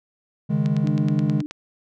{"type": "chord", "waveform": "triangle", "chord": "C# suspended second", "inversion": "none", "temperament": "just", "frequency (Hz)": [138.59, 155.92, 207.9], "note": ["C#3", "D#3", "G#3"], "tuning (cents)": [0, 4, 2], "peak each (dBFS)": [-22, -20, -21], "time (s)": [0.49, 1.42], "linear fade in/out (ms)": 20}
{"type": "click train", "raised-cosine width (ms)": 0.2, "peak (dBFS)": -18, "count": 9, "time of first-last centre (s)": [0.66, 1.51], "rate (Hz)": 9.41}
{"type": "tone", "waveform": "sine", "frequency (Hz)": 297.5, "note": "D4", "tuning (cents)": 22, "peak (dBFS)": -27, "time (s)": [0.84, 1.46], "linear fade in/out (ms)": 0}
{"effects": []}